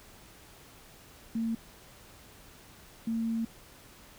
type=tone bursts at uneven times; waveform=sine; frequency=227 Hz; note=A#3; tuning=46 cents flat; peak=-28 dBFS; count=2; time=1.35-1.55 / 3.07-3.45 s; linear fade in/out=5 ms; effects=pink hiss -54 dBFS RMS until 4.18 s